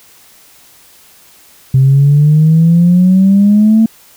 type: exponential sweep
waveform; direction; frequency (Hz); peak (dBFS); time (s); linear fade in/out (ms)
sine; up; 130.81 to 225.5; -3; 1.74-3.86; 5
effects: tanh soft clip ceiling 0 dBFS + white hiss -43 dBFS RMS until 4.16 s